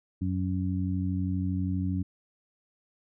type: harmonic tone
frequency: 92.5 Hz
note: F#2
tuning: in tune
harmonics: 1 / 2 / 3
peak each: -29 / -31 / -33 dBFS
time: 0.21-2.03 s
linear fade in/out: 10 ms
effects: none